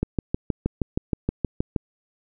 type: click train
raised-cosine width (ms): 3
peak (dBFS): -9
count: 12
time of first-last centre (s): 0.03-1.762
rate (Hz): 6.35
effects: none